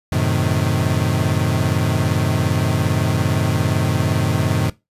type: chord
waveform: 35% pulse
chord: F# diminished seventh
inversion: none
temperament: equal with one note detuned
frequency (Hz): 92.5 / 110 / 130.06 / 155.56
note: F#2 / A2 / C3 / Eb3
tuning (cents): 0 / 0 / -10 / 0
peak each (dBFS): -20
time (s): 0.12-4.7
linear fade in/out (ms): 5
effects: noise-tail reverb RT60 0.2 s tail -19 dB re dry + resampled to 32000 Hz